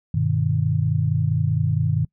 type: chord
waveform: sine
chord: G augmented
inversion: none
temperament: just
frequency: 98 / 122.5 / 153.12 Hz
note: G2 / B2 / D#3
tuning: 0 / -14 / -27 cents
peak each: -23 / -23 / -21 dBFS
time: 0.14-2.05 s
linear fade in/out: 5 ms
effects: noise-tail reverb RT60 0.1 s tail -24 dB re dry